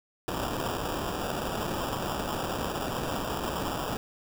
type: noise with sample-and-hold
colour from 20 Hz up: white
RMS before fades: -32 dBFS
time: 0.28-3.97 s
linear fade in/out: 0 ms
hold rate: 2100 Hz
effects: none